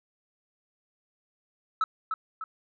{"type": "tone with echo", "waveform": "sine", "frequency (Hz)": 1303, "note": "E6", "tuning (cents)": -20, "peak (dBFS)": -19, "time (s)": [1.81, 1.84], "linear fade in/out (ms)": 2, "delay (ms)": 300, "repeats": 2, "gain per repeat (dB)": -7, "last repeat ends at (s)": 2.44, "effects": ["tanh soft clip ceiling -21 dBFS"]}